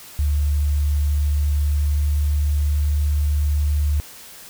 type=tone with pitch glide; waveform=sine; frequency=73 to 73.72 Hz; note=D2 to D2; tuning=-10 to +7 cents; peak=-16 dBFS; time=0.19-4 s; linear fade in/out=0 ms; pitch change=+17 cents; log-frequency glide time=1.14-3.34 s; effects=white hiss -41 dBFS RMS until 4.49 s